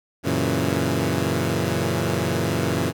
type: chord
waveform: 15% pulse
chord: F# dominant seventh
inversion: none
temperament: equal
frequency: 92.5 / 116.54 / 138.59 / 164.81 Hz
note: F#2 / A#2 / C#3 / E3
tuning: 0 / 0 / 0 / 0 cents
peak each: -20 dBFS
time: 0.23-2.93 s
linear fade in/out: 50 ms
effects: none